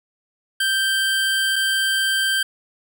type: tone pair in turn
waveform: 25% pulse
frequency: 1568 / 1568 Hz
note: G6 / G6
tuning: 0 / 0 cents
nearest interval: unison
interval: 0 cents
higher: neither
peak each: -14 dBFS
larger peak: neither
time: 0.6-1.56 / 1.56-2.43 s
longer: first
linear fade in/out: 5 ms
effects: none